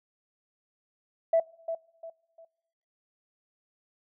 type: tone with echo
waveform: sine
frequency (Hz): 659.3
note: E5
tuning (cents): 0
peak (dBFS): -18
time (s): 1.33-1.4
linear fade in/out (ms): 5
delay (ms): 350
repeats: 3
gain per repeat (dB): -10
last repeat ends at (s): 2.45
effects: noise-tail reverb RT60 0.9 s tail -24 dB re dry + tanh soft clip ceiling -14 dBFS